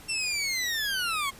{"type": "linear sweep", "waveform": "20% pulse", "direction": "down", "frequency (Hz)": [2717, 1064], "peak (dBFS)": -22, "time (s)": [0.08, 1.31], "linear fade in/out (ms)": 20, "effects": ["pink hiss -49 dBFS RMS until 1.39 s", "resampled to 32000 Hz"]}